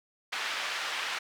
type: band-pass noise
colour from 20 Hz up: pink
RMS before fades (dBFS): -34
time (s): 0.32-1.19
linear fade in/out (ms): 10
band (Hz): 1300 to 3700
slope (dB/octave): 12
effects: none